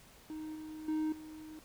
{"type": "tone with level steps", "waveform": "triangle", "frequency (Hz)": 311.1, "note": "D#4", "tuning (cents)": 0, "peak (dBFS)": [-38, -41, -29, -44], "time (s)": [0.3, 1.59], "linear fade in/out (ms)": 0, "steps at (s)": [0.55, 0.88, 1.12], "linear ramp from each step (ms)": 5, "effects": ["pink hiss -59 dBFS RMS until 1.64 s"]}